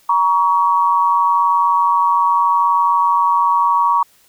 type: tone pair together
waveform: sine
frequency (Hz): 946.8 / 1126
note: A#5 / C#6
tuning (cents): +27 / +27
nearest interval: minor third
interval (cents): 300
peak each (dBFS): -14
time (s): 0.09-4.03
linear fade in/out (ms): 5
effects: white hiss -53 dBFS RMS until 4.28 s

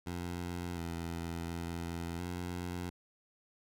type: tone with pitch steps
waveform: 15% pulse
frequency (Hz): 87.6 / 84.1 / 84.8 / 88.5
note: F2 / E2 / E2 / F2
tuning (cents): +6 / +35 / +50 / +23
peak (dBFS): -31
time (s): 0.06-2.9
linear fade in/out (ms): 10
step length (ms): 710
effects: none

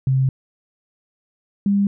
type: tone pair in turn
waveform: sine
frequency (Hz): 132.4 / 200.4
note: C3 / G3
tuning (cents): +21 / +38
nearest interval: perfect fifth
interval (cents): 717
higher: second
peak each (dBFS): -14 / -14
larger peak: neither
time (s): 0.07-0.29 / 1.66-1.87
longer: first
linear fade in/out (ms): 2
effects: none

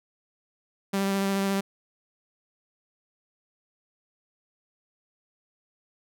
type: tone with vibrato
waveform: sawtooth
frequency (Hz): 196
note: G3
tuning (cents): 0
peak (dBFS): -20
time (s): 0.93-1.61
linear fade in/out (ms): 10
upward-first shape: sine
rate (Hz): 14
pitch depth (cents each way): 12
effects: none

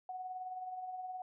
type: tone with tremolo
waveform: sine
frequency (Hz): 740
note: F#5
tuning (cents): 0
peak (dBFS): -38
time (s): 0.09-1.22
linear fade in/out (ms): 2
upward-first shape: triangle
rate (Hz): 19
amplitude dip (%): 50
effects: none

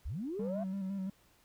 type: linear sweep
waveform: sine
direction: up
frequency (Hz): 40.51 to 698.5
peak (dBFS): -35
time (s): 0.05-0.64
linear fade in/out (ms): 10
type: tone with vibrato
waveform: triangle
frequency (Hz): 193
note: G3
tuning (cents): -27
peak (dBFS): -32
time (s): 0.39-1.1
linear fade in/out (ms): 5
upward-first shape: square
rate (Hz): 5.9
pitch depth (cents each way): 37
effects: tanh soft clip ceiling -28 dBFS + pink hiss -67 dBFS RMS until 1.44 s

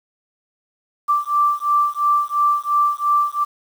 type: beating tone pair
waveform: sine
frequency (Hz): 1172 / 1174.9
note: D6 / D6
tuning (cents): -4 / 0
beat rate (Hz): 2.9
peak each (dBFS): -18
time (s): 1.08-3.45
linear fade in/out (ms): 20
effects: 7-bit

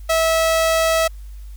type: tone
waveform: sawtooth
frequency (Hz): 650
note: E5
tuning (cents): -24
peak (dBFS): -11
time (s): 0.09-1.08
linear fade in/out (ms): 10
effects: added 50 Hz sine -32 dBFS peak until 1.56 s + white hiss -55 dBFS RMS until 1.56 s

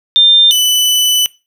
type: tone pair in turn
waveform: sine / sawtooth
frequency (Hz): 3600 / 2990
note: A7 / F#7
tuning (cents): +39 / +17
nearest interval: minor third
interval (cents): 322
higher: first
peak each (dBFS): -4 / -6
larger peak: first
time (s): 0.16-0.51 / 0.51-1.26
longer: second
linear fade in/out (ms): 0
effects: noise-tail reverb RT60 0.3 s tail -22 dB re dry

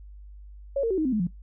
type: tone with pitch steps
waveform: sine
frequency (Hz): 554.4 / 458.2 / 378.7 / 312.9 / 258.6 / 213.8 / 176.65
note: C#5 / A#4 / F#4 / D#4 / C4 / A3 / F3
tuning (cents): 0 / -30 / +40 / +10 / -20 / -49 / +20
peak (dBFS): -22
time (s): 0.76-1.271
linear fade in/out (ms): 5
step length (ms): 73
effects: noise-tail reverb RT60 0.2 s tail -25 dB re dry + added 50 Hz sine -42 dBFS peak until 1.42 s

